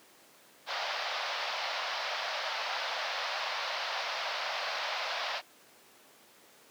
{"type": "band-pass noise", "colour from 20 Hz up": "pink", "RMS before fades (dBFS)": -35, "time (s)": [0.66, 5.42], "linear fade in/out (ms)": 50, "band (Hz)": [570, 5200], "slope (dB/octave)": 48, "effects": ["pink hiss -58 dBFS RMS until 6.7 s", "high-pass 300 Hz 12 dB/octave"]}